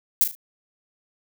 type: noise with echo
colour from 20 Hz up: violet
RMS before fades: -17 dBFS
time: 0.21-0.24 s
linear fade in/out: 0 ms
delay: 37 ms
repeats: 3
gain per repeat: -9 dB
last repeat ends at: 0.351 s
effects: none